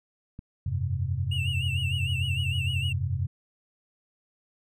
click, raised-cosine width 5 ms, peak -27 dBFS, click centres 0.391 s
sine chord, F suspended second, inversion none, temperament just, 87.31 / 98.22 / 130.96 Hz, F2 / G2 / C3, 0 / +4 / +2 cents, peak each -30 dBFS, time 0.66-3.27 s, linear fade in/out 5 ms
triangle tone with vibrato, 2783 Hz, F7, 7 cents flat, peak -29 dBFS, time 1.31-2.93 s, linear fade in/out 10 ms, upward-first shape sine, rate 6.6 Hz, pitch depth 91 cents each way
effects none

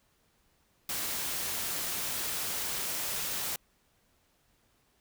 white noise, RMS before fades -34 dBFS, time 0.89-3.56 s, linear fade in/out 2 ms, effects pink hiss -70 dBFS RMS until 5 s

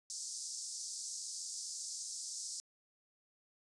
pink band-pass noise, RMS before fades -44 dBFS, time 0.1-2.6 s, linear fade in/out 0 ms, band 4900 to 8800 Hz, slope 48 dB/octave, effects resampled to 24000 Hz

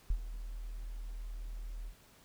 sine tone with ADSR envelope, 40 Hz, D#1, 49 cents sharp, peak -25 dBFS, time 0.1-1.95 s, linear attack 4 ms, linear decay 71 ms, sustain -14 dB, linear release 79 ms, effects pink hiss -62 dBFS RMS until 2.24 s

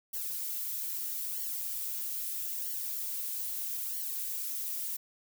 violet noise with flanger, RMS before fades -36 dBFS, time 0.13-4.97 s, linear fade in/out 10 ms, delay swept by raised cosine 0.79 to 5.89 ms, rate 0.78 Hz, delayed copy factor -0.9, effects none

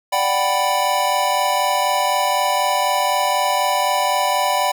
square chord, G major seventh, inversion second, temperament equal, 587.3 / 740 / 784 / 987.8 Hz, D5 / F#5 / G5 / B5, 0 / 0 / 0 / 0 cents, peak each -24 / -23 / -23 / -21 dBFS, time 0.12-4.72 s, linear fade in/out 10 ms, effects none

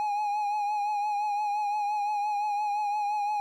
triangle tone with vibrato, 830.6 Hz, G#5, in tune, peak -24 dBFS, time 0-3.4 s, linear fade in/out 0 ms, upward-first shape triangle, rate 5.8 Hz, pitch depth 47 cents each way, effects none

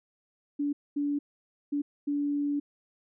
sine tone bursts at uneven times, 288.3 Hz, D4, 32 cents flat, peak -26 dBFS, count 4, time 0.59-0.73 / 0.96-1.19 / 1.72-1.82 / 2.07-2.6 s, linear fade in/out 10 ms, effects none

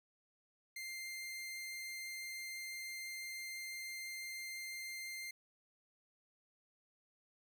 sawtooth tone, 2098 Hz, C7, 4 cents sharp, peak -40 dBFS, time 0.76-5.31 s, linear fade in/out 5 ms, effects none

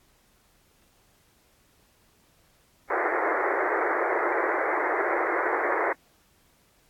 pink band-pass noise, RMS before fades -26 dBFS, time 2.9-5.93 s, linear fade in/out 5 ms, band 330 to 2100 Hz, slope 96 dB/octave, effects pink hiss -63 dBFS RMS until 6.89 s + AAC 64 kbps

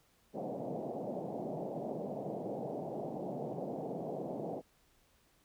white band-pass noise, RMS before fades -40 dBFS, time 0.33-4.62 s, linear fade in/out 50 ms, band 130 to 740 Hz, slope 48 dB/octave, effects pink hiss -70 dBFS RMS until 5.44 s

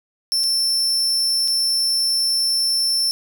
40% pulse tone with dropouts, 5370 Hz, E8, 31 cents sharp, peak -16 dBFS, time 0.32-3.11 s, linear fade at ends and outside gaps 0 ms, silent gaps 0.435-0.438 / 1.477-1.481 s, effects none

